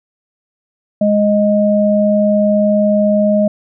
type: tone pair together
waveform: sine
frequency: 207.9 / 622 Hz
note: G#3 / D#5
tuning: +2 / -1 cents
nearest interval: octave + perfect fifth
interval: 1897 cents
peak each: -12 dBFS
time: 1.01-3.48 s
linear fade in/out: 5 ms
effects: none